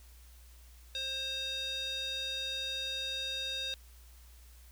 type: tone with band-pass filter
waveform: square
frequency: 531 Hz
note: C5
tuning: 25 cents sharp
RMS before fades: -37 dBFS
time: 0.95-3.74 s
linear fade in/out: 0 ms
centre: 3800 Hz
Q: 4.9
effects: added 60 Hz sine -53 dBFS peak until 4.71 s + white hiss -62 dBFS RMS until 4.71 s